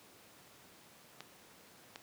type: clicks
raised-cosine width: 0.2 ms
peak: -27 dBFS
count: 2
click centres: 1.206 / 1.959 s
effects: pink hiss -59 dBFS RMS until 2.02 s + high-pass 150 Hz 12 dB/octave